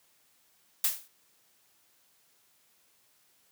blue noise with exponential decay, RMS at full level -22 dBFS, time 0.84-1.08 s, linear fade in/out 5 ms, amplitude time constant 51 ms, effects white hiss -67 dBFS RMS until 3.51 s + high-pass 80 Hz 12 dB/octave

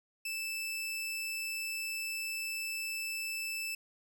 sawtooth tone, 2637 Hz, E7, in tune, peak -32 dBFS, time 0.25-3.75 s, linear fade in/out 5 ms, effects none

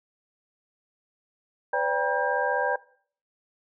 sine tone cluster, 504 / 579 / 793 / 959 / 1597 Hz, B4 / D5 / G5 / A#5 / G6, +35 / -25 / +20 / +49 / +32 cents, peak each -29 dBFS, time 1.73-2.76 s, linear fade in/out 5 ms, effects noise-tail reverb RT60 0.5 s tail -19 dB re dry

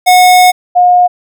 square / sine tone pair in turn, 729 / 716.9 Hz, F#5 / F5, -26 / +45 cents, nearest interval unison, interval 29 cents, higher first, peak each -3 dBFS, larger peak neither, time 0.06-0.52 / 0.75-1.08 s, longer first, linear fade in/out 20 ms, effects none

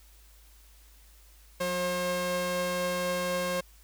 sawtooth tone pair together, 180 / 536 Hz, F#3 / C5, -47 / +42 cents, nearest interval octave + perfect fifth, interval 1889 cents, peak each -31 / -25 dBFS, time 1.6-3.61 s, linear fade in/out 10 ms, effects added 52 Hz sine -54 dBFS peak until 3.83 s + white hiss -60 dBFS RMS until 3.83 s

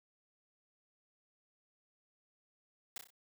white noise with echo, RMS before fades -42 dBFS, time 2.96-2.98 s, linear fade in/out 2 ms, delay 31 ms, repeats 4, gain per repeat -6 dB, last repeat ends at 3.104 s, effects none

